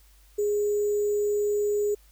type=tone with sample-and-hold; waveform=sine; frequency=414.3 Hz; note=G#4; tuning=4 cents flat; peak=-22 dBFS; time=0.38-1.95 s; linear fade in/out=10 ms; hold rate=7350 Hz; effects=added 50 Hz sine -54 dBFS peak until 2.11 s + white hiss -61 dBFS RMS until 2.11 s